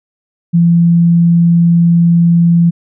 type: tone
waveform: sine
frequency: 170 Hz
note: F3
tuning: 46 cents flat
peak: -5 dBFS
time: 0.53-2.71 s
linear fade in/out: 20 ms
effects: none